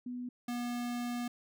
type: tone pair in turn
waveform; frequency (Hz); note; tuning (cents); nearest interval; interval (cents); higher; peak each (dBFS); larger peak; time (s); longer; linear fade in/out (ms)
sine / square; 246.9 / 241.7; B3 / B3; 0 / -37; unison; 37; first; -37 / -35; second; 0.06-0.29 / 0.48-1.28; second; 5
effects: none